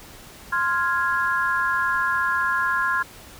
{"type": "chord", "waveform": "sine", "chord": "F minor", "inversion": "second", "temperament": "equal", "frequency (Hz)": [1046.5, 1396.9, 1661.2], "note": ["C6", "F6", "Ab6"], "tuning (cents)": [0, 0, 0], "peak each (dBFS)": -24, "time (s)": [0.52, 3.03], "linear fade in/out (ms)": 10, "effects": ["pink hiss -44 dBFS RMS until 3.39 s"]}